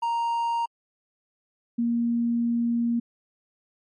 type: tone pair in turn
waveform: triangle / sine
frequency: 932.3 / 235.1 Hz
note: A#5 / A#3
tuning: 0 / +15 cents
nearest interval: 2 octaves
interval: 2385 cents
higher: first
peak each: -21 dBFS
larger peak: neither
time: 0.02-0.66 / 1.78-3 s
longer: second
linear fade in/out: 10 ms
effects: MP3 48 kbps